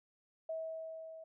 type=tone with level ramp; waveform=sine; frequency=645 Hz; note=E5; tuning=38 cents flat; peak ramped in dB=-36 to -48 dBFS; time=0.49-1.24 s; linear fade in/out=5 ms; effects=none

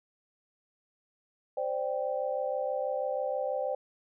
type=chord; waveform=sine; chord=C suspended second; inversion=none; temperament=equal with one note detuned; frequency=521.1 / 587.3 / 784 Hz; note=C5 / D5 / G5; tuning=-7 / 0 / 0 cents; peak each=-32 / -33 / -36 dBFS; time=1.57-3.75 s; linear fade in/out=5 ms; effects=none

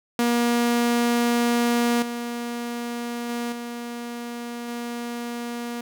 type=tone with level steps; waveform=sawtooth; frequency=238 Hz; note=A#3; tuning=36 cents sharp; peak=-15 / -24 / -22 / -27 / -25 dBFS; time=0.19-5.81 s; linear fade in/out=2 ms; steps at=2.02 / 3.29 / 3.52 / 4.68 s; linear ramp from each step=5 ms; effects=none

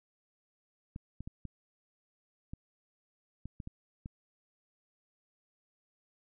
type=clicks; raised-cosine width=5 ms; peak=-29 dBFS; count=9; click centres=0.961 / 1.206 / 1.275 / 1.453 / 2.535 / 3.456 / 3.602 / 3.674 / 4.059 s; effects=none

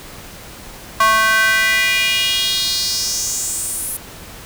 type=tone with high-pass filter sweep; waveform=square; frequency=220 Hz; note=A3; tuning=in tune; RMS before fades=-17 dBFS; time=1-3.97 s; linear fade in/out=5 ms; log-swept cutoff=1100 to 11000 Hz; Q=3.6; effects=pink hiss -36 dBFS RMS until 4.45 s

